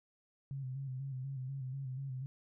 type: tone with vibrato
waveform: sine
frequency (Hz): 133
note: C3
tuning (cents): +29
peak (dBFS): -38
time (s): 0.51-2.26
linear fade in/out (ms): 0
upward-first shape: square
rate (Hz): 4.1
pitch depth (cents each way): 53
effects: none